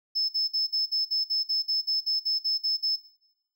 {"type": "tone bursts", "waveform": "triangle", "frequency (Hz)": 5240, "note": "E8", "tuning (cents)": -11, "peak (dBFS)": -20, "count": 15, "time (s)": [0.15, 2.964], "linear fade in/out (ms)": 20, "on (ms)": 140, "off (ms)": 51, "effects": ["noise-tail reverb RT60 0.8 s tail -18 dB re dry", "tanh soft clip ceiling -21 dBFS"]}